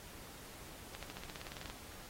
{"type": "accelerating click train", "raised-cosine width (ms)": 0.2, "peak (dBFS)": -27, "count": 14, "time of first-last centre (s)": [0.95, 1.699], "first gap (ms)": 77, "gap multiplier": 0.95, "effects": ["pink hiss -53 dBFS RMS until 2.09 s", "AAC 48 kbps"]}